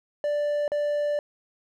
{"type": "tone with dropouts", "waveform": "triangle", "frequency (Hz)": 587.3, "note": "D5", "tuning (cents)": 0, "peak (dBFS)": -21, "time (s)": [0.24, 1.19], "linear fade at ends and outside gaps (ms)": 1, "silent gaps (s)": [0.679, 0.718], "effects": []}